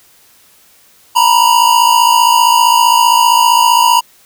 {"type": "tone pair together", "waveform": "square", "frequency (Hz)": [929.7, 985], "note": ["A#5", "B5"], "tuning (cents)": [-5, -5], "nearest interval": "minor second", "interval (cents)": 100, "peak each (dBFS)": -10, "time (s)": [1.15, 4.01], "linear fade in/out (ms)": 20, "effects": ["white hiss -47 dBFS RMS until 4.25 s"]}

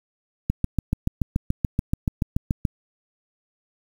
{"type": "click train", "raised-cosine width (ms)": 5, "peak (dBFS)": -8, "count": 16, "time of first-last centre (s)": [0.5, 2.652], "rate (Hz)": 6.97, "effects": ["7-bit"]}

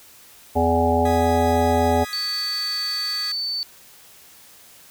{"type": "harmonic tone", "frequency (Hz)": 83.5, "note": "E2", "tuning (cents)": 23, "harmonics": [1, 3, 5, 7, 9, 10], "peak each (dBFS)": [-23, -23, -23, -23, -23, -23], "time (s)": [0.55, 2.05], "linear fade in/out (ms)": 20}
{"type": "chord", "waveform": "sawtooth", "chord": "G# minor", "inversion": "second", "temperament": "equal", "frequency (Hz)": [1244.5, 1661.2, 1975.5], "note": ["D#6", "G#6", "B6"], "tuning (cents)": [0, 0, 0], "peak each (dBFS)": -33, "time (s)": [1.05, 3.32], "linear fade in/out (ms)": 5}
{"type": "tone", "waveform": "sine", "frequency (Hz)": 4521, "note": "C#8", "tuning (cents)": 33, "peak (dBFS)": -23, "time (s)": [2.13, 3.63], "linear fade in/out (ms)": 0}
{"effects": ["white hiss -48 dBFS RMS until 4.9 s"]}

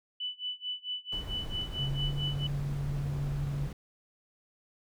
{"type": "tone with tremolo", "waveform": "sine", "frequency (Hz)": 2985, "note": "F#7", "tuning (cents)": 15, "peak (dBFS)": -31, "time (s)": [0.2, 2.47], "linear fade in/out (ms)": 5, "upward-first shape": "sine", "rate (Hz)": 4.5, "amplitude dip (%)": 95}
{"type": "noise", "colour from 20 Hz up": "brown", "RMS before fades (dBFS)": -38, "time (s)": [1.12, 3.73], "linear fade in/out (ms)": 5}
{"type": "tone with pitch glide", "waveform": "sine", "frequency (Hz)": [136.8, 141.79], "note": ["C#3", "C#3"], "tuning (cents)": [-23, 40], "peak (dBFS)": -31, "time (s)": [1.78, 3.68], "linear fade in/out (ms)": 20, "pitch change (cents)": 63, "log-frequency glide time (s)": [1.9, 2.1]}
{"effects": []}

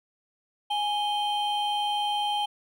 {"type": "tone pair together", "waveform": "triangle", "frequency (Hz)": [830.6, 3136], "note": ["G#5", "G7"], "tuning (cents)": [0, 0], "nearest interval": "octave + major seventh", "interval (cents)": 2300, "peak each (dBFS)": [-24, -29], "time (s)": [0.7, 2.46], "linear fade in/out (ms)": 10, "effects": []}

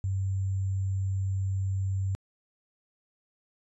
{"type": "tone with sample-and-hold", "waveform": "sine", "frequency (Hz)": 96.1, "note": "G2", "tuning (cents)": -34, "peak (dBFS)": -26, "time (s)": [0.04, 2.15], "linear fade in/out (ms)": 0, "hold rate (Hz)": 7350, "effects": ["resampled to 24000 Hz"]}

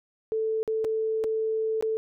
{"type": "tone with dropouts", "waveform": "sine", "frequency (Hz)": 441, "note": "A4", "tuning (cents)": 4, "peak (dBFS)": -24, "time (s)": [0.32, 1.97], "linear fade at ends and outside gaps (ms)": 0, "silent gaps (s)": [[0.63, 0.677], [0.844, 0.848], [1.239, 1.243], [1.81, 1.825]], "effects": []}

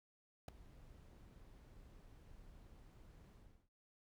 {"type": "noise with ADSR envelope", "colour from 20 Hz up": "brown", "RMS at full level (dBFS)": -36, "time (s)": [0.48, 3.69], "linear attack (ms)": 4, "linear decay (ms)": 5, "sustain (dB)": -24, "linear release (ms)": 350, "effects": []}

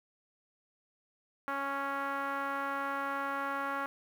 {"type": "tone with low-pass filter", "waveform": "5% pulse", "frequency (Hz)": 277.2, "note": "C#4", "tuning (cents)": 0, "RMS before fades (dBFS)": -35, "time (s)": [1.48, 3.86], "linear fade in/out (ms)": 0, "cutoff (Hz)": 1300, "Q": 2.3, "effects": ["9-bit"]}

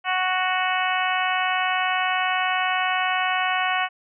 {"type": "harmonic tone", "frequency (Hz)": 370, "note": "F#4", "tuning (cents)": 0, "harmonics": [2, 3, 4, 5, 6, 7, 8], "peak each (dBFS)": [-25, -27, -28, -29, -30, -30, -31], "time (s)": [0.04, 3.89], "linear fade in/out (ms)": 50, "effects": []}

